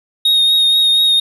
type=tone with vibrato; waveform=triangle; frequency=3729 Hz; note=A#7; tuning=in tune; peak=-8 dBFS; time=0.25-1.2 s; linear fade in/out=5 ms; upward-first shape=triangle; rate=4.2 Hz; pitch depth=24 cents each way; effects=none